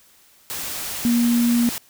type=tone in noise; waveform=sine; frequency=237.3 Hz; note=A#3; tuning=31 cents sharp; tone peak=-15 dBFS; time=1.05-1.69 s; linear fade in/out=0 ms; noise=white; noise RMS=-29 dBFS; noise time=0.5-1.78 s; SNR=+11 dB; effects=white hiss -54 dBFS RMS until 1.89 s